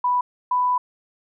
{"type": "tone pair in turn", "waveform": "sine", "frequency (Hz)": [987.8, 993.3], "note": ["B5", "B5"], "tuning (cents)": [0, 10], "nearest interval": "unison", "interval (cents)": 10, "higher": "second", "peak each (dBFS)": -17, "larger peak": "neither", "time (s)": [[0.04, 0.21], [0.51, 0.78]], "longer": "second", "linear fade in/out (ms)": 5, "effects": []}